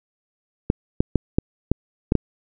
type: clicks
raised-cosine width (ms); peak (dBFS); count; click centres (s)
3; -3; 7; 0.701 / 1.005 / 1.157 / 1.385 / 1.716 / 2.121 / 2.153
effects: none